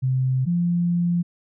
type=tone pair in turn; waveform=sine; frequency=130 / 173.53 Hz; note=C3 / F3; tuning=-11 / -11 cents; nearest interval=perfect fourth; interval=500 cents; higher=second; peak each=-18 dBFS; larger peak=neither; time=0.02-0.46 / 0.46-1.23 s; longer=second; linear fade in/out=20 ms; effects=none